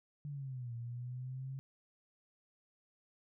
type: linear two-way sweep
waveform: sine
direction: down then up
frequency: 147.9 to 116.54 to 135.4 Hz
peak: -40 dBFS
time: 0.25-1.59 s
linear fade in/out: 0 ms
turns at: 0.74 s
effects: none